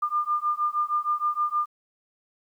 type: beating tone pair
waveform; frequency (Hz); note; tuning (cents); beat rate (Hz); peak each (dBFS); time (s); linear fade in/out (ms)
sine; 1200 / 1206.4; D6 / D6; +37 / +46; 6.4; -26; 0.02-1.66; 10
effects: 10-bit